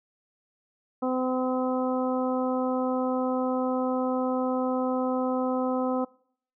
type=harmonic tone; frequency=256 Hz; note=C4; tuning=38 cents flat; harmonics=1 / 2 / 3 / 4 / 5; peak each=-27 / -29 / -33 / -36 / -37 dBFS; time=1.02-6.05 s; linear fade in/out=10 ms; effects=noise-tail reverb RT60 0.6 s tail -24 dB re dry